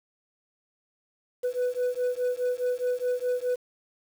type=beating tone pair; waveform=sine; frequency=493.9 / 498.7 Hz; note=B4 / B4; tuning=0 / +17 cents; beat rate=4.8 Hz; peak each=-26 / -26 dBFS; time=1.43-3.56 s; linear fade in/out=20 ms; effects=tanh soft clip ceiling -22 dBFS + 8-bit